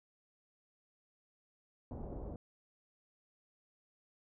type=low-pass noise; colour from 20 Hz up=pink; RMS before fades=-44 dBFS; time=1.91-2.36 s; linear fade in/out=2 ms; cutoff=700 Hz; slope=24 dB/octave; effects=none